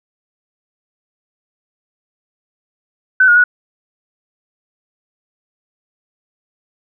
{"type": "tone with pitch steps", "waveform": "sine", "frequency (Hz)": [1516, 1434, 1465], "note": ["F#6", "F6", "F#6"], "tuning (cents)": [42, 45, -18], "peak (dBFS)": -6, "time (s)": [3.2, 3.44], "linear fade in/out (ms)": 5, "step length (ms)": 80, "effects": []}